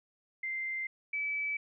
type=tone pair in turn; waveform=sine; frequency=2087 / 2300 Hz; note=C7 / D7; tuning=-5 / -37 cents; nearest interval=major second; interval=168 cents; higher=second; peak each=-33 / -31 dBFS; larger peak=second; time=0.43-0.87 / 1.13-1.57 s; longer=neither; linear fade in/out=5 ms; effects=none